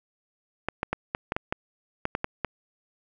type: clicks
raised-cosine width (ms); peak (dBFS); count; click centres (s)
0.5; -11; 11; 0.686 / 0.831 / 0.93 / 1.149 / 1.321 / 1.365 / 1.525 / 2.054 / 2.151 / 2.244 / 2.447
effects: none